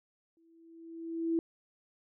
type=tone with exponential growth; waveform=sine; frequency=330.1 Hz; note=E4; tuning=2 cents sharp; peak=-25 dBFS; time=0.37-1.39 s; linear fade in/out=1 ms; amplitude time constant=220 ms; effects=none